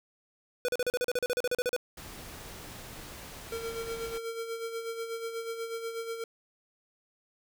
square tone bursts, 493.9 Hz, B4, in tune, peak -27 dBFS, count 16, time 0.65-1.764 s, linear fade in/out 0 ms, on 34 ms, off 38 ms
pink noise, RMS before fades -45 dBFS, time 1.97-4.18 s, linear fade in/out 5 ms
square tone with tremolo, 457.4 Hz, A#4, 33 cents flat, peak -33 dBFS, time 3.52-6.24 s, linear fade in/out 2 ms, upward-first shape sine, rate 8.2 Hz, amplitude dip 55%
effects none

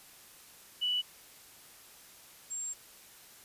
sine tone pair in turn, 2960 / 7459 Hz, F#7 / A#8, 0 / 0 cents, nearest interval octave + major third, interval 1600 cents, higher second, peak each -28 / -35 dBFS, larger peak first, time 0.81-1.02 / 2.5-2.74 s, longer second, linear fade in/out 20 ms, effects white hiss -55 dBFS RMS until 3.44 s + resampled to 32000 Hz

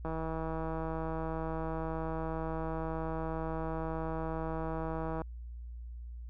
click train, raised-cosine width 1 ms, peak -24 dBFS, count 833, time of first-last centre 0.05-5.218 s, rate 161 Hz, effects added 59 Hz sine -41 dBFS peak until 6.29 s

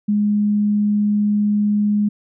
sine tone, 207.7 Hz, G#3, in tune, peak -14 dBFS, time 0.08-2.09 s, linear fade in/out 10 ms, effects none

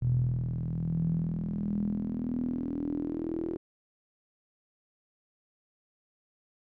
sawtooth tone with band-pass filter sweep, 40.99 Hz, E1, 9 cents flat, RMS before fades -31 dBFS, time 0.01-3.57 s, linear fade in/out 10 ms, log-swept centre 120 to 350 Hz, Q 9.9, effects none

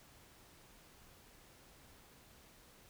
silence, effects pink hiss -62 dBFS RMS until 2.89 s

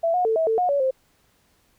sine tone with pitch steps, 666 / 723 / 445.1 / 647 / 446.1 / 722 / 566 / 525 Hz, E5 / F#5 / A4 / E5 / A4 / F#5 / C#5 / C5, +18 / -40 / +20 / -32 / +24 / -43 / +36 / +6 cents, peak -18 dBFS, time 0.03-0.91 s, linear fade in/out 10 ms, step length 110 ms, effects pink hiss -63 dBFS RMS until 1.78 s

